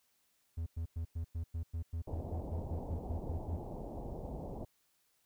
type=tone bursts; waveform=triangle; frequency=82.41 Hz; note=E2; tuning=in tune; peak=-33 dBFS; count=16; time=0.57-3.574 s; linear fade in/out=10 ms; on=94 ms; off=100 ms
type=low-pass noise; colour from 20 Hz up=pink; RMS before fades=-43 dBFS; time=2.07-4.65 s; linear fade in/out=5 ms; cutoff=850 Hz; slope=48 dB/octave
effects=white hiss -75 dBFS RMS until 5.25 s